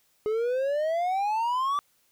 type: exponential sweep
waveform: triangle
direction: up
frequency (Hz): 420.3 to 1174.7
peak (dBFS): -22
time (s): 0.26-1.79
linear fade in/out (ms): 0
effects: white hiss -67 dBFS RMS until 2.11 s